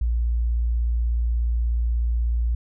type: tone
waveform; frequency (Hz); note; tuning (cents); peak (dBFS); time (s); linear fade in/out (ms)
sine; 58.27; A#1; 0; -19; 0.01-2.55; 5
effects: none